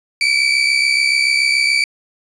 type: tone pair together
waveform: 30% pulse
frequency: 2275 / 2342 Hz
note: C#7 / D7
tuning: +44 / -5 cents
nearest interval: minor second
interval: 51 cents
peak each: -13 dBFS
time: 0.21-1.84 s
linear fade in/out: 2 ms
effects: resampled to 22050 Hz + 8-bit